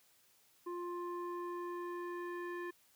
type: tone with low-pass filter sweep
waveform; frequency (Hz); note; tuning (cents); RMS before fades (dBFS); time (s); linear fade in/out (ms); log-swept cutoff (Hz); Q
square; 350.6; F4; +7; -42; 0.66-2.71; 10; 940 to 1800; 2.4
effects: white hiss -69 dBFS RMS until 2.95 s + high-pass 60 Hz 12 dB/octave